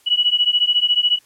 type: beating tone pair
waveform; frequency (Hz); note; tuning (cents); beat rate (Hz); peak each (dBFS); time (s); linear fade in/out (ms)
sine; 2928 / 2942; F#7 / F#7; -19 / -11; 14; -17; 0.06-1.19; 20
effects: white hiss -55 dBFS RMS until 1.25 s + low-pass 12000 Hz 12 dB/octave